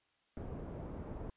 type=low-pass noise; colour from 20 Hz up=pink; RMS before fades=-44 dBFS; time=0.37-1.3 s; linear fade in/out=0 ms; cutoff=630 Hz; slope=12 dB/octave; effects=white hiss -75 dBFS RMS until 1.36 s + resampled to 8000 Hz